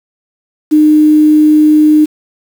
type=tone with quantisation; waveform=sine; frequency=305 Hz; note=D#4; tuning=34 cents flat; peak=-3 dBFS; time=0.71-2.06 s; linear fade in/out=20 ms; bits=5; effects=none